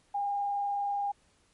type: tone with vibrato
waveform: sine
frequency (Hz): 808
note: G#5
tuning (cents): -48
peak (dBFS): -28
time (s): 0.14-1.12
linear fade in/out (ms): 10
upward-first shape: square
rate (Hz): 20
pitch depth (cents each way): 13
effects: pink hiss -67 dBFS RMS until 1.53 s + MP3 48 kbps